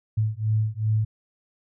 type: beating tone pair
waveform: sine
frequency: 107.4 / 110 Hz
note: A2 / A2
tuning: -41 / 0 cents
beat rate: 2.6 Hz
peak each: -24 dBFS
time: 0.17-1.05 s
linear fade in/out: 10 ms
effects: none